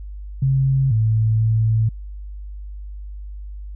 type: tone with pitch steps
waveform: sine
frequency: 134.6 / 110.3 / 111.2 Hz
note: C3 / A2 / A2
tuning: +49 / +5 / +19 cents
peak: -14 dBFS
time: 0.42-1.89 s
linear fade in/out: 5 ms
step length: 490 ms
effects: added 50 Hz sine -30 dBFS peak until 3.75 s